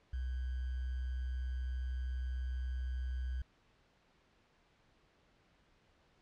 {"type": "tone with sample-and-hold", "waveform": "sine", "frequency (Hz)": 63.4, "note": "B1", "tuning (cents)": 46, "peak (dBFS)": -35, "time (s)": [0.13, 3.42], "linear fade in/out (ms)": 5, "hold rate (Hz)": 1575, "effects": ["pink hiss -70 dBFS RMS until 6.21 s", "low-pass 4000 Hz 12 dB/octave"]}